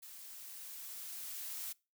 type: noise with level ramp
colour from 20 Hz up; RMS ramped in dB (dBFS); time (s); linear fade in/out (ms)
blue; -52 to -42; 0.02-1.73; 10
effects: noise-tail reverb RT60 0.3 s tail -24 dB re dry